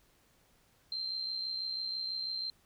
sine tone with amplitude modulation, 4142 Hz, C8, 18 cents flat, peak -32 dBFS, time 0.92-2.5 s, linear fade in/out 2 ms, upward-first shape sine, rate 66.1 Hz, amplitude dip 50%, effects pink hiss -68 dBFS RMS until 2.65 s

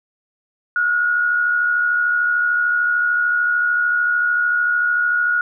sine tone pair together, 1370 / 1443.4 Hz, F6 / F#6, -34 / -43 cents, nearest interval minor second, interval 91 cents, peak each -26 / -15 dBFS, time 0.76-5.41 s, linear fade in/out 2 ms, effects none

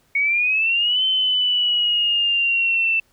sine exponential two-way sweep, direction up then down, 2217 to 3076 to 2661 Hz, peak -16 dBFS, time 0.15-3 s, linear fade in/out 5 ms, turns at 1.04 s, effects pink hiss -61 dBFS RMS until 3.12 s

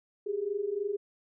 sine tone pair together, 390.3 / 413.6 Hz, G4 / G#4, -8 / -7 cents, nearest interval minor second, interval 101 cents, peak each -34 / -31 dBFS, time 0.26-0.97 s, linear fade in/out 10 ms, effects none

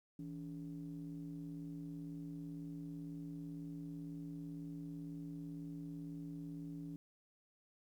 triangle ring-modulated tone, 61 Hz, B1, 21 cents flat, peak -39 dBFS, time 0.19-6.96 s, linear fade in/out 0 ms, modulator 225 Hz, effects 12-bit

